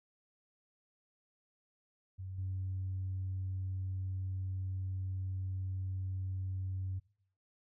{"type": "tone with level steps", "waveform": "sine", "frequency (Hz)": 94.2, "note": "F#2", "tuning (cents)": 32, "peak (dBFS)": [-40, -34], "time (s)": [2.18, 7], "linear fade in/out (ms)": 20, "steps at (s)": 2.38, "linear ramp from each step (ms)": 5, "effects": ["noise-tail reverb RT60 0.6 s tail -21 dB re dry", "tanh soft clip ceiling -31 dBFS"]}